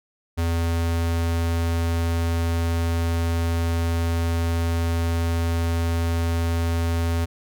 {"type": "tone", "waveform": "square", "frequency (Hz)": 83.8, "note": "E2", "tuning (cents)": 29, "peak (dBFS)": -21, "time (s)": [0.37, 7.26], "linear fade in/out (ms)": 20, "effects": []}